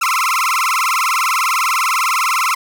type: tone with vibrato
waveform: 30% pulse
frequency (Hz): 1172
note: D6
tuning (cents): -4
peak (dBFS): -11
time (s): 0.01-2.55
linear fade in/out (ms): 10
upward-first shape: sine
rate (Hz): 20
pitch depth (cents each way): 270
effects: none